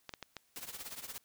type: clicks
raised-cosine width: 0.2 ms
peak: -25 dBFS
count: 4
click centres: 0.093 / 0.138 / 0.227 / 0.367 s
type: noise with tremolo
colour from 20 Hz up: white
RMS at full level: -42 dBFS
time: 0.56-1.18 s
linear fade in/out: 0 ms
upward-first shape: triangle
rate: 17 Hz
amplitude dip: 85%
effects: white hiss -72 dBFS RMS until 1.24 s